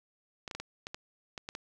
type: clicks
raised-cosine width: 0.2 ms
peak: -22 dBFS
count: 9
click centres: 0.478 / 0.512 / 0.55 / 0.6 / 0.869 / 0.945 / 1.378 / 1.489 / 1.551 s
effects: none